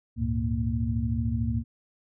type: tone cluster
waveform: sine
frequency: 71.6 / 102.6 / 116.1 / 231.1 Hz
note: D2 / G#2 / A#2 / A#3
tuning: -43 / -21 / -7 / -15 cents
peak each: -30 dBFS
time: 0.16-1.64 s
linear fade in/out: 50 ms
effects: none